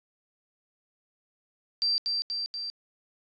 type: tone with echo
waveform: sine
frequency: 4699 Hz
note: D8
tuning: in tune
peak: -23 dBFS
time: 1.82-1.98 s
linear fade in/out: 0 ms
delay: 240 ms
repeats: 3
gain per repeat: -3 dB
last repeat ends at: 2.7 s
effects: resampled to 16000 Hz + 10-bit